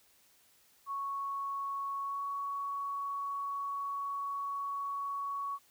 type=tone with pitch glide; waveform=sine; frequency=1108.7 to 1119 Hz; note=C#6 to C#6; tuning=0 to +16 cents; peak=-34 dBFS; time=0.86-5.59 s; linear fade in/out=50 ms; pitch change=+16 cents; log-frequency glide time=2.02-2.23 s; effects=white hiss -66 dBFS RMS until 5.7 s